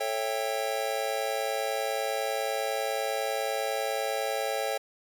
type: chord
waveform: square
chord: A dominant seventh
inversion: none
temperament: just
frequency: 440 / 550 / 660 / 792 Hz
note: A4 / C#5 / E5 / G5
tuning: 0 / -14 / +2 / +18 cents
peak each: -36 / -33 / -36 / -34 dBFS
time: 0-4.78 s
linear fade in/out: 10 ms
effects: none